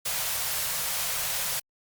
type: band-stop noise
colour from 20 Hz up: white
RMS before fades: -29 dBFS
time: 0.05-1.6 s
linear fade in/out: 10 ms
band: 180 to 480 Hz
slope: 48 dB/octave
effects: Opus 48 kbps